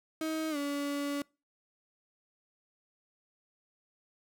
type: tone with pitch glide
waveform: 35% pulse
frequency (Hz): 316.6 to 285.3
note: D#4 to C#4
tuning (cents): +30 to +50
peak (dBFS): -30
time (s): 0.21-1.22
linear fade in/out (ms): 2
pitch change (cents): -180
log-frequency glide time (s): 0.5-0.57
effects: noise-tail reverb RT60 0.3 s tail -25 dB re dry